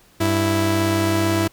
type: tone pair together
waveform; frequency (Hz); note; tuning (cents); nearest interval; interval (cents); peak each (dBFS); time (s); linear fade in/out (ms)
sawtooth; 98 / 329.6; G2 / E4; 0 / 0; octave + major sixth; 2100; -17 / -15; 0.2-1.48; 10
effects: pink hiss -53 dBFS RMS until 1.52 s